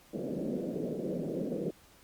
pink band-pass noise, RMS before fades -35 dBFS, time 0.13-1.71 s, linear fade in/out 10 ms, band 160 to 560 Hz, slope 48 dB/octave, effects pink hiss -60 dBFS RMS until 2.03 s + Opus 48 kbps

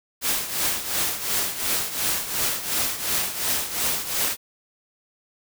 white noise with tremolo, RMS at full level -22 dBFS, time 0.21-4.37 s, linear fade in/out 50 ms, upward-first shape triangle, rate 2.8 Hz, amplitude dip 75%, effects none

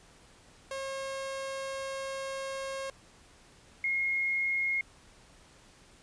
sawtooth / sine tone pair in turn, 540 / 2151 Hz, C#5 / C7, -45 / +47 cents, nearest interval 2 octaves, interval 2392 cents, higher second, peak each -31 / -27 dBFS, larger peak second, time 0.71-2.9 / 3.84-4.81 s, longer first, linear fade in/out 2 ms, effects pink hiss -58 dBFS RMS until 6.02 s + resampled to 22050 Hz

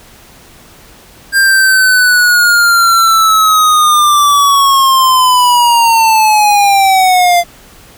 square linear sweep, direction down, 1600 to 689 Hz, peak -6 dBFS, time 1.32-7.44 s, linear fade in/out 50 ms, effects pink hiss -39 dBFS RMS until 7.97 s

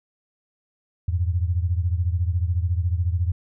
sine beating tone pair, 84.4 / 98.4 Hz, E2 / G2, +41 / +7 cents, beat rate 14 Hz, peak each -21 / -25 dBFS, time 1.08-3.32 s, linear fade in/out 5 ms, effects none

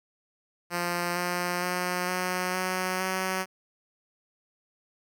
5% pulse tone with pitch steps, 174.61 / 177.15 / 179.73 / 182.34 / 184.99 / 187.68 Hz, F3 / F3 / F3 / F#3 / F#3 / F#3, 0 / +25 / +50 / -25 / 0 / +25 cents, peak -16 dBFS, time 0.7-3.46 s, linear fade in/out 50 ms, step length 460 ms, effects none

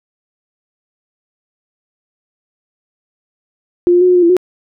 sine tone with pitch steps, 351.4 / 353.4 / 364 / 361 / 356 / 339.4 / 364.3 Hz, F4 / F4 / F#4 / F#4 / F4 / F4 / F#4, +11 / +21 / -28 / -43 / +33 / -49 / -27 cents, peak -6 dBFS, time 3.87-4.367 s, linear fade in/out 0 ms, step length 71 ms, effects none

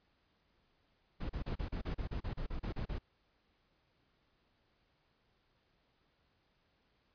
brown noise bursts, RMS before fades -38 dBFS, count 14, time 1.2-2.986 s, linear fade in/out 10 ms, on 96 ms, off 34 ms, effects pink hiss -75 dBFS RMS until 7.14 s + resampled to 11025 Hz

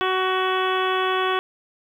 harmonic tone, 374.1 Hz, F#4, 19 cents sharp, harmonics 1 / 2 / 3 / 4 / 5 / 6 / 7 / 8 / 9, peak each -24 / -28 / -24 / -29 / -32 / -38 / -33 / -35 / -32 dBFS, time 0.01-1.39 s, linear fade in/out 0 ms, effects 9-bit

